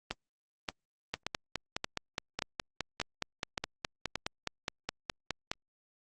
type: two click trains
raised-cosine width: 0.2 ms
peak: -15 / -15 dBFS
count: 8 / 22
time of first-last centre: 0.11-4.156 / 1.14-5.515 s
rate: 1.73 / 4.8 Hz
effects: Opus 24 kbps